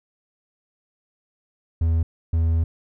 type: tone bursts at uneven times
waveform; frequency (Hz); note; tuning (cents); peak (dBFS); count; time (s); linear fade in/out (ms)
triangle; 82; E2; -9; -15; 2; 1.81-2.03 / 2.33-2.64; 5
effects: none